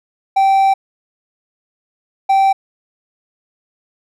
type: tone bursts at uneven times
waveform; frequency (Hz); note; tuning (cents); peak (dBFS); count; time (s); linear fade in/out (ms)
triangle; 778; G5; -13; -7; 2; 0.36-0.74 / 2.29-2.53; 10
effects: none